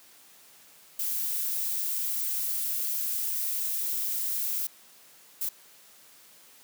violet noise bursts at uneven times, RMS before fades -30 dBFS, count 2, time 0.99-4.67 / 5.41-5.49 s, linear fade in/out 5 ms, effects white hiss -55 dBFS RMS until 6.63 s + high-pass 150 Hz 12 dB/octave

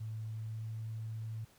sine tone with pitch glide, 110 to 111.09 Hz, A2 to A2, 0 to +17 cents, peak -38 dBFS, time 0-1.45 s, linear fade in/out 10 ms, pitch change +17 cents, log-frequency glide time 0.24-0.73 s, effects pink hiss -65 dBFS RMS until 1.58 s

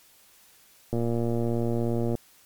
click train, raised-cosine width 2 ms, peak -15 dBFS, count 144, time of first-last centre 0.93-2.152 s, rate 117 Hz, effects white hiss -57 dBFS RMS until 2.45 s + MP3 96 kbps

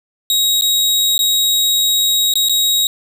sawtooth tone with dropouts, 3801 Hz, A#7, 33 cents sharp, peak -9 dBFS, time 0.3-2.87 s, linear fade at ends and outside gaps 1 ms, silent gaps 0.611-0.621 / 1.179-1.191 / 2.338-2.355 / 2.486-2.495 s, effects none

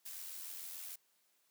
blue noise with amplitude modulation, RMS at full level -45 dBFS, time 0.05-0.96 s, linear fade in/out 10 ms, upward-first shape sine, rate 86.6 Hz, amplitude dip 40%, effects white hiss -75 dBFS RMS until 1.5 s + high-pass 200 Hz 12 dB/octave

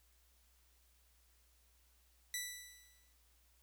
10% pulse tone with exponential decay, 1972 Hz, B6, 3 cents flat, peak -28 dBFS, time 2.34-3.13 s, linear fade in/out 1 ms, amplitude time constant 170 ms, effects added 60 Hz sine -70 dBFS peak until 3.62 s + white hiss -73 dBFS RMS until 3.62 s

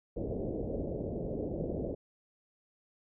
white low-pass noise, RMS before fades -36 dBFS, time 0.16-1.95 s, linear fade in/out 10 ms, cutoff 580 Hz, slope 48 dB/octave, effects none

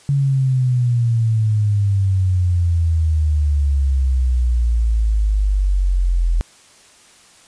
sine exponential sweep, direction down, 141.5 to 41.6 Hz, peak -13 dBFS, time 0.09-6.41 s, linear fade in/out 0 ms, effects white hiss -48 dBFS RMS until 7.47 s + resampled to 22050 Hz

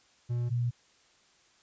triangle / sine tone pair in turn, 120.5 / 120.5 Hz, B2 / B2, -42 / -42 cents, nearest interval unison, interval 0 cents, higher neither, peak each -26 dBFS, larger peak neither, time 0.29-0.5 / 0.5-0.71 s, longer neither, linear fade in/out 20 ms, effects white hiss -64 dBFS RMS until 1.62 s + resampled to 16000 Hz

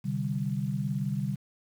sine chord, C suspended second, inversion none, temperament equal with one note detuned, 130.81 / 149.14 / 196 Hz, C3 / D3 / G3, 0 / +27 / 0 cents, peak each -32 dBFS, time 0.04-1.36 s, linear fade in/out 20 ms, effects 9-bit

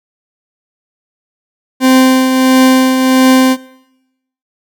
40% pulse tone with tremolo, 259.9 Hz, C4, 11 cents flat, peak -3 dBFS, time 1.8-3.57 s, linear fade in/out 50 ms, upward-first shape triangle, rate 1.5 Hz, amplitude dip 50%, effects noise-tail reverb RT60 0.9 s tail -21 dB re dry

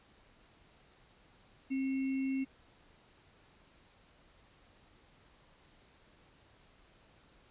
sine tone with sample-and-hold, 266.7 Hz, C4, 33 cents sharp, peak -31 dBFS, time 1.7-2.45 s, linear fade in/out 20 ms, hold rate 2450 Hz, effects pink hiss -64 dBFS RMS until 7.5 s + resampled to 8000 Hz

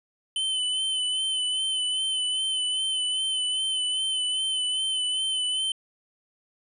square tone with vibrato, 3043 Hz, F#7, 48 cents sharp, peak -25 dBFS, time 0.36-5.72 s, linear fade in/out 2 ms, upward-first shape sine, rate 2.5 Hz, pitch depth 34 cents each way, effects resampled to 24000 Hz

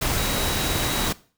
sine tone in noise, 3860 Hz, B7, 40 cents flat, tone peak -32 dBFS, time 0.17-1.09 s, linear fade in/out 10 ms, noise pink, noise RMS -24 dBFS, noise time 0.01-1.13 s, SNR -11 dB, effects noise-tail reverb RT60 0.4 s tail -19 dB re dry

